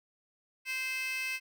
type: tone with high-pass filter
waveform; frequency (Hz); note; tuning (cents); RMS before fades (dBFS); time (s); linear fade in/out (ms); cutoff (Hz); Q
15% pulse; 520; C5; -11; -35; 0.65-1.4; 50; 2500; 5
effects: none